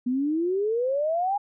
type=exponential sweep; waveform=sine; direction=up; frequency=241.9 to 830.6 Hz; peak=-22 dBFS; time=0.06-1.38 s; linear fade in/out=10 ms; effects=none